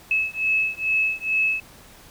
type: beating tone pair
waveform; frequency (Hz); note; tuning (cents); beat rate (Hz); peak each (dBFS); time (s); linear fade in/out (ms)
sine; 2591 / 2593.3; E7 / E7; -30 / -29; 2.3; -23; 0.11-1.6; 2
effects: pink hiss -48 dBFS RMS until 2.1 s